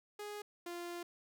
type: tone pair in turn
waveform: sawtooth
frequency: 415.3 / 347.3 Hz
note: G#4 / F4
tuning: 0 / -10 cents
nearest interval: minor third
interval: 310 cents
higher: first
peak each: -39 / -38 dBFS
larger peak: second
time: 0.19-0.42 / 0.66-1.03 s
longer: second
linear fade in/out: 5 ms
effects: none